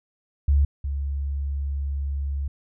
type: tone pair in turn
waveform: sine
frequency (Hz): 70.8 / 69.95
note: C#2 / C#2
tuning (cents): +37 / +16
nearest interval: unison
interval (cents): 21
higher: first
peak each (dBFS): -15 / -24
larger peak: first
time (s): 0.48-0.65 / 0.84-2.48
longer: second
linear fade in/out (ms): 5
effects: none